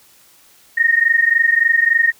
sine tone pair together, 1841.2 / 1864.7 Hz, A#6 / A#6, -22 / 0 cents, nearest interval unison, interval 22 cents, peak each -14 dBFS, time 0.77-2.12 s, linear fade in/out 10 ms, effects white hiss -50 dBFS RMS until 2.19 s

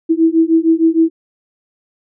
sine beating tone pair, 323 / 329.5 Hz, E4 / E4, -35 / -1 cents, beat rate 6.5 Hz, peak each -12 dBFS, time 0.09-1.1 s, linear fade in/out 20 ms, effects none

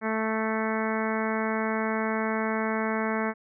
harmonic tone, 220 Hz, A3, in tune, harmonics 1 / 2 / 3 / 4 / 5 / 6 / 7 / 8 / 9 / 10, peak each -29 / -32 / -34 / -35 / -36 / -37 / -37 / -38 / -39 / -39 dBFS, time 0.01-3.34 s, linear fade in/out 50 ms, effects none

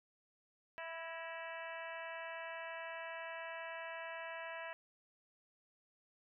harmonic tone with a mistuned harmonic, 329.6 Hz, E4, in tune, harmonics 2 / 3 / 4 / 5 / 6 / 7 / 8 / 9, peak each -48 / -50 / -56 / -50 / -52 / -56 / -53 / -59 dBFS, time 0.78-4.73 s, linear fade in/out 0 ms, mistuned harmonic 6, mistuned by -50 cents, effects none

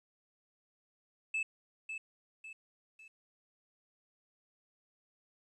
triangle tone with echo, 2619 Hz, E7, 12 cents flat, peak -30 dBFS, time 1.34-1.43 s, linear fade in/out 5 ms, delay 550 ms, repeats 3, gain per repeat -7 dB, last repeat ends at 3.08 s, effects resampled to 24000 Hz + 12-bit

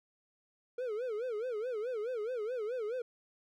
triangle tone with vibrato, 463 Hz, A#4, 12 cents flat, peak -32 dBFS, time 0.78-3.02 s, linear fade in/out 5 ms, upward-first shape sine, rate 4.7 Hz, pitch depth 190 cents each way, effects none

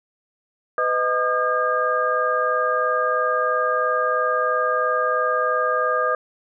sine tone cluster, 503 / 626 / 1217 / 1613 Hz, B4 / D#5 / D#6 / G6, +32 / +10 / -39 / +49 cents, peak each -24 / -25 / -21 / -26 dBFS, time 0.78-6.15 s, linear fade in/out 2 ms, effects none

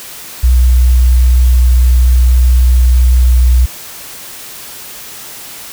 sine tone, 61.9 Hz, B1, 5 cents sharp, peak -4 dBFS, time 0.43-3.66 s, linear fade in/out 10 ms, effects white hiss -29 dBFS RMS until 5.72 s

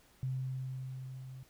sine tone with level ramp, 130.4 Hz, C3, 5 cents flat, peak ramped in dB -32 to -45 dBFS, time 0.23-1.43 s, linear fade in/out 0 ms, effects pink hiss -65 dBFS RMS until 1.49 s

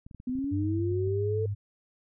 clicks, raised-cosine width 5 ms, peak -33 dBFS, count 12, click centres 0.065 / 0.112 / 0.147 / 0.201 / 0.296 / 0.354 / 0.388 / 0.443 / 0.64 / 0.792 / 0.918 / 1.075 s
sine linear sweep, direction up, 246.4 to 447.2 Hz, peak -28 dBFS, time 0.27-1.46 s, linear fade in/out 5 ms
sine tone with pitch glide, 98 to 101.87 Hz, G2 to G#2, 0 to -33 cents, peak -28 dBFS, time 0.51-1.55 s, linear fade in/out 20 ms, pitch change +67 cents, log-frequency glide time 1.04-1.25 s
effects none

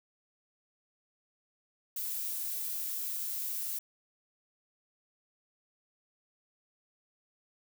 violet noise, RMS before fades -36 dBFS, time 1.96-3.79 s, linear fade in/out 5 ms, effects none

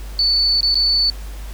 sine tone with dropouts, 4484 Hz, C#8, 19 cents sharp, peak -13 dBFS, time 0.19-1.1 s, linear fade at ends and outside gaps 1 ms, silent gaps 0.607-0.63 / 0.744-0.754 s, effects added 50 Hz sine -28 dBFS peak until 1.53 s + pink hiss -41 dBFS RMS until 1.53 s

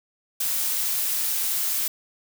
blue noise, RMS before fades -25 dBFS, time 0.4-1.88 s, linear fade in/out 5 ms, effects none

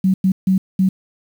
sine tone bursts at uneven times, 189 Hz, F#3, 37 cents sharp, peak -11 dBFS, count 4, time 0.04-0.14 / 0.24-0.32 / 0.47-0.58 / 0.79-0.89 s, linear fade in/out 5 ms, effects 7-bit

